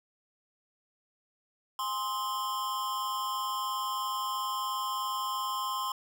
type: tone with amplitude modulation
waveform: square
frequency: 1046.5 Hz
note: C6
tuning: in tune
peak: -28 dBFS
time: 1.79-5.92 s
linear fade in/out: 2 ms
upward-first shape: sine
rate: 223 Hz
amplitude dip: 75%
effects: none